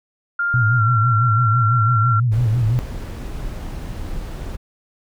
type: tone with pitch glide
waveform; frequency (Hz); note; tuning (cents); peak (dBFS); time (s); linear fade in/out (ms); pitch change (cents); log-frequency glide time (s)
sine; 1400 to 1364.9; F6 to F6; +4 to -40; -17; 0.39-2.2; 5; -44; 0.77-0.83
type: tone with vibrato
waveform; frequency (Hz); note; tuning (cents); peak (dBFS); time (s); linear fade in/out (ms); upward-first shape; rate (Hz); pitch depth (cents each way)
sine; 115.5; A#2; -16; -14; 0.54-2.79; 0; sine; 6; 140
type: noise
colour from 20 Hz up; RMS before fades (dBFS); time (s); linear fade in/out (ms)
brown; -28; 2.31-4.57; 20
effects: none